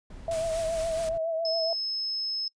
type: noise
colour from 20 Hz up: brown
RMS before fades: -42 dBFS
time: 0.1-1.18 s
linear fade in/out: 5 ms
type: tone with vibrato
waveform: sine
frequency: 654 Hz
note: E5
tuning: 14 cents flat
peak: -26 dBFS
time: 0.28-1.73 s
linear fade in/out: 2 ms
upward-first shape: triangle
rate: 7.2 Hz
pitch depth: 50 cents each way
type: noise with tremolo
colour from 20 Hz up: white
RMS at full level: -39 dBFS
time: 0.31-1.09 s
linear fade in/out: 2 ms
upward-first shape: sine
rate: 4.5 Hz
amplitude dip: 25%
type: tone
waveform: sine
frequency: 5190 Hz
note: E8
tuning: 28 cents flat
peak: -28 dBFS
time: 1.45-2.48 s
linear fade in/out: 2 ms
effects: noise-tail reverb RT60 0.1 s tail -23 dB re dry + resampled to 22050 Hz